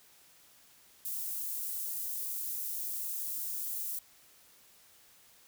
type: high-pass noise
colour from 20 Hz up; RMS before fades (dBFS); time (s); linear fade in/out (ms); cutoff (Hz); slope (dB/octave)
white; -37; 1.05-3.99; 5; 11000; 12
effects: white hiss -61 dBFS RMS until 5.47 s